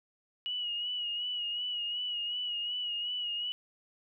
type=tone with vibrato; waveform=sine; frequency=2908 Hz; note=F#7; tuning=31 cents flat; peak=-32 dBFS; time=0.46-3.52 s; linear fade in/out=0 ms; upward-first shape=sine; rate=2.7 Hz; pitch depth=40 cents each way; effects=none